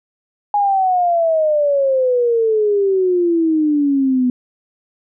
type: exponential sweep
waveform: sine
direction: down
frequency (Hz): 830.6 to 246.9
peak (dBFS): -12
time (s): 0.54-4.3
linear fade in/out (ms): 2
effects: none